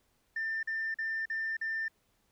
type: tone bursts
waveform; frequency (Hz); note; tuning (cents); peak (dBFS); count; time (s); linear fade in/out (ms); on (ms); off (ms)
sine; 1791; A6; +30; -30; 5; 0.36-1.882; 5; 270; 43
effects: tanh soft clip ceiling -28 dBFS + pink hiss -73 dBFS RMS until 2.31 s